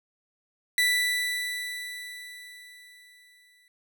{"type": "tone with exponential decay", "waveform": "30% pulse", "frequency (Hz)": 1975.5, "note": "B6", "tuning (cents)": 0, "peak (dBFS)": -17, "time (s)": [0.78, 3.68], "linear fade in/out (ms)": 1, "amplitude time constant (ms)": 630, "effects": []}